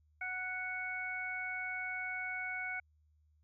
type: harmonic tone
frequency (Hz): 740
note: F#5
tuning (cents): 0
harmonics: 1 / 2 / 3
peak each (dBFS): -46 / -41 / -39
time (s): 0.21-2.8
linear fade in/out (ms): 5
effects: added 76 Hz sine -67 dBFS peak until 3.43 s